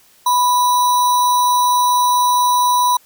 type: tone with sample-and-hold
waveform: sine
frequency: 987.8 Hz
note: B5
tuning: in tune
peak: -11 dBFS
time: 0.26-2.97 s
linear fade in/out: 5 ms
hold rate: 4900 Hz
effects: white hiss -51 dBFS RMS until 3.05 s